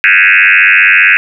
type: tone with frequency modulation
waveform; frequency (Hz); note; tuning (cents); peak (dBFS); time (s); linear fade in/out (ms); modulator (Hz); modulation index
sine; 2076; C7; -14; -3; 0.04-1.17; 0; 95.1; 6.1
effects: none